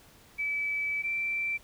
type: tone pair in turn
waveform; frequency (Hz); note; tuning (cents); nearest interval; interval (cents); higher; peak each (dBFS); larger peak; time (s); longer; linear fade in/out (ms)
sine; 2301 / 2341; D7 / D7; -36 / -6; unison; 30; second; -28; neither; 0.38-1.03 / 1.03-1.58; first; 20
effects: pink hiss -57 dBFS RMS until 1.63 s